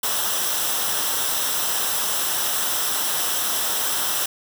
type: noise with comb filter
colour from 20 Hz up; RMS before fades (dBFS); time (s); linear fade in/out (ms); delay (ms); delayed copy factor
white; -23; 0.03-4.26; 5; 0.44; -0.6
effects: none